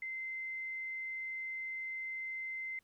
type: tone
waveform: sine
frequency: 2073 Hz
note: C7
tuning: 17 cents flat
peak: -38 dBFS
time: 0.02-2.79 s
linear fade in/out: 2 ms
effects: pink hiss -75 dBFS RMS until 2.83 s